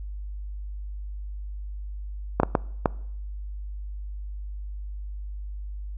clicks, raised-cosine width 1 ms, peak -4 dBFS, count 4, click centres 2.4 / 2.433 / 2.552 / 2.858 s, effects noise-tail reverb RT60 0.7 s tail -23 dB re dry + added 50 Hz sine -32 dBFS peak until 5.97 s

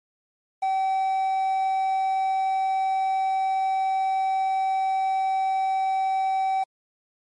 triangle tone with quantisation, 767 Hz, G5, 38 cents flat, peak -19 dBFS, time 0.62-6.64 s, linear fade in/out 10 ms, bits 8, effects MP3 48 kbps

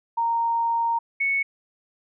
sine tone pair in turn, 927 / 2212 Hz, A#5 / C#7, -10 / -4 cents, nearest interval octave + minor third, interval 1506 cents, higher second, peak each -20 dBFS, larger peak neither, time 0.17-0.99 / 1.2-1.43 s, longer first, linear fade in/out 10 ms, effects none

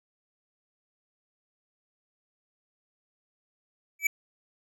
square tone with exponential growth, 2301 Hz, D7, 36 cents flat, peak -18 dBFS, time 3.99-4.07 s, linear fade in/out 5 ms, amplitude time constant 16 ms, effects none

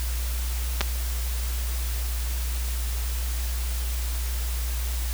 clicks, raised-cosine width 0.2 ms, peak -6 dBFS, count 2, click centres 0.808 / 0.813 s, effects added 60 Hz sine -25 dBFS peak until 5.13 s + white hiss -36 dBFS RMS until 5.13 s

